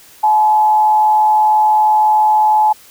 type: tone with frequency modulation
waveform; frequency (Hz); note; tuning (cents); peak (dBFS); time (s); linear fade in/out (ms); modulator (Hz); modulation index
sine; 857; A5; -46; -8; 0.23-2.73; 10; 144; 0.26
effects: white hiss -43 dBFS RMS until 2.9 s